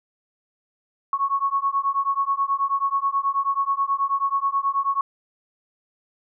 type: beating tone pair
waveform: sine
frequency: 1100 / 1109.3 Hz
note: C#6 / C#6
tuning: -14 / +1 cents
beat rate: 9.3 Hz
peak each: -23 dBFS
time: 1.13-5.01 s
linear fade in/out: 2 ms
effects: none